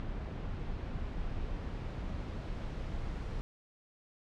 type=noise with low-pass filter sweep; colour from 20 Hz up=brown; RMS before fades=-38 dBFS; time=0-3.41 s; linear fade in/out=0 ms; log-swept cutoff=3200 to 5200 Hz; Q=0.72; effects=none